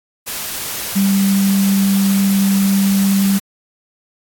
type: tone in noise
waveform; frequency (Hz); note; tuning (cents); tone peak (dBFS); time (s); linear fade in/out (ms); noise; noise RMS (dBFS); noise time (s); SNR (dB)
sine; 196; G3; 0; -11; 0.95-3.39; 20; white; -24; 0.26-3.4; +10
effects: AAC 64 kbps

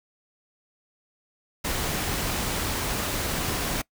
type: noise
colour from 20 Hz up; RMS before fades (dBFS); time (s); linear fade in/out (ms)
pink; -28; 1.64-3.82; 10
effects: noise-tail reverb RT60 0.1 s tail -23 dB re dry

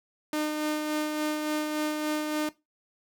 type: tone with tremolo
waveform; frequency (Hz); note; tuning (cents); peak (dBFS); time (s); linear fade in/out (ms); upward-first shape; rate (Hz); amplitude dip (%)
sawtooth; 304.1; D#4; -40; -22; 0.33-2.49; 2; sine; 3.5; 35
effects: noise-tail reverb RT60 0.2 s tail -17 dB re dry

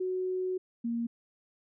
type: tone pair in turn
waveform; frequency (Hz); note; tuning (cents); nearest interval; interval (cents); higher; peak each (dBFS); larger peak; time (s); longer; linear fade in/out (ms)
sine; 370 / 233.6; F#4 / A#3; 0 / +4; minor sixth; 796; first; -29 / -29; neither; 0-0.58 / 0.84-1.07; first; 10
effects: none

